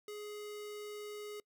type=tone with notch filter; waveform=square; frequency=418.1 Hz; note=G#4; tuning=12 cents sharp; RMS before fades=-45 dBFS; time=0.08-1.4 s; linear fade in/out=2 ms; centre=840 Hz; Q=0.91; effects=noise-tail reverb RT60 0.1 s tail -24 dB re dry